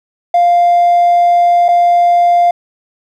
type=tone with dropouts; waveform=triangle; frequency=698.5 Hz; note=F5; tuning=in tune; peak=-3 dBFS; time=0.34-2.51 s; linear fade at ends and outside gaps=5 ms; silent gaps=1.683-1.687 s; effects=tanh soft clip ceiling -2 dBFS